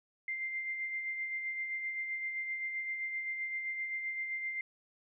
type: tone with tremolo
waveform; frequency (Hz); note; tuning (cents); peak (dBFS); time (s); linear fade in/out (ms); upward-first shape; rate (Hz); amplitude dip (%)
sine; 2093; C7; 0; -33; 0.28-4.61; 2; sine; 7.7; 40
effects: none